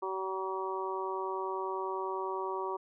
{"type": "harmonic tone", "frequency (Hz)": 190, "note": "F#3", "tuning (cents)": 46, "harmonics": [2, 3, 4, 5, 6], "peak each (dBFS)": [-36, -45, -44, -37, -40], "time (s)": [0.02, 2.77], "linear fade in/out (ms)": 10, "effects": []}